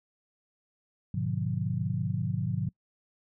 sine chord, G# diminished seventh, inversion none, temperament just, 103.83 / 124.59 / 149.51 / 179.41 Hz, G#2 / B2 / D3 / F3, 0 / +16 / +31 / +47 cents, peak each -33 dBFS, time 1.14-2.69 s, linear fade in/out 5 ms, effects noise-tail reverb RT60 0.1 s tail -24 dB re dry

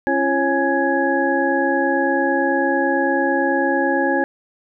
sine tone cluster, 273 / 342 / 547 / 833 / 1668 Hz, C#4 / F4 / C#5 / G#5 / G#6, -26 / -36 / -23 / +5 / +7 cents, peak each -22 dBFS, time 0.07-4.24 s, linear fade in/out 0 ms, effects none

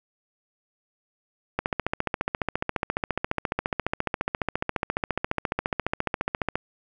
click train, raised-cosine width 0.5 ms, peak -9 dBFS, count 73, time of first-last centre 1.59-6.556 s, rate 14.5 Hz, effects none

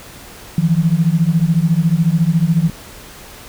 sine beating tone pair, 158.2 / 172.2 Hz, D#3 / F3, +29 / -24 cents, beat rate 14 Hz, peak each -14 dBFS, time 0.58-2.7 s, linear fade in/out 2 ms, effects pink hiss -37 dBFS RMS until 3.48 s

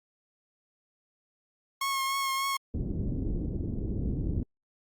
sawtooth tone with vibrato, 1086 Hz, C#6, 36 cents flat, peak -24 dBFS, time 1.81-2.57 s, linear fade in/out 5 ms, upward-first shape triangle, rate 3.4 Hz, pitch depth 26 cents each way
pink low-pass noise, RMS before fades -31 dBFS, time 2.74-4.43 s, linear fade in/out 2 ms, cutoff 340 Hz, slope 24 dB/octave
effects Opus 48 kbps

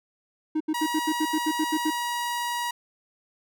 triangle tone bursts, 311.1 Hz, D#4, in tune, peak -20 dBFS, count 11, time 0.55-1.905 s, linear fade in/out 10 ms, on 55 ms, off 75 ms
sawtooth tone, 958 Hz, A#5, 47 cents sharp, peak -23 dBFS, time 0.74-2.71 s, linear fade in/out 5 ms
effects none

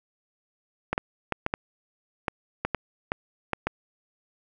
clicks, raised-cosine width 0.5 ms, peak -10 dBFS, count 11, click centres 0.93 / 0.979 / 1.323 / 1.464 / 1.539 / 2.282 / 2.65 / 2.747 / 3.119 / 3.533 / 3.67 s, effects none

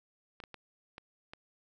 clicks, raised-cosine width 0.3 ms, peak -29 dBFS, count 5, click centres 0.402 / 0.438 / 0.543 / 0.981 / 1.335 s, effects none

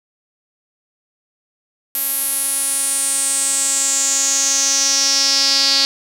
sawtooth tone with band-pass filter sweep, 274.3 Hz, C#4, 18 cents flat, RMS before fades -17 dBFS, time 1.95-5.85 s, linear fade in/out 0 ms, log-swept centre 12000 to 4600 Hz, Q 6.1, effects none

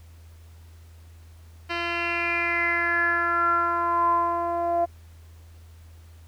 10% pulse tone with low-pass filter sweep, 342.5 Hz, F4, 34 cents flat, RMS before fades -24 dBFS, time 1.69-4.86 s, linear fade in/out 20 ms, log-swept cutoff 3300 to 710 Hz, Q 7.3, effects added 82 Hz sine -45 dBFS peak until 6.27 s + pink hiss -59 dBFS RMS until 6.27 s

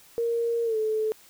sine tone with pitch glide, 466.2 to 435 Hz, A#4 to A4, 0 to -20 cents, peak -23 dBFS, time 0.18-1.12 s, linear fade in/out 0 ms, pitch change -120 cents, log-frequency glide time 0.64-0.77 s, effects white hiss -54 dBFS RMS until 1.29 s

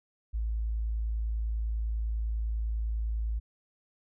sine tone, 55 Hz, A1, in tune, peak -28 dBFS, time 0.33-3.4 s, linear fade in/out 20 ms, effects none

